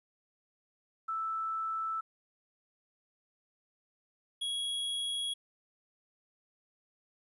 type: tone pair in turn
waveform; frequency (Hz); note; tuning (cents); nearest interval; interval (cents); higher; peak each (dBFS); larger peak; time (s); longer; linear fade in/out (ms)
sine / square; 1318.5 / 3322; E6 / G#7; 0 / 0; octave + major third; 1600; second; -32 / -33; first; 1.08-2.01 / 4.41-5.34; neither; 10
effects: resampled to 24000 Hz + 12-bit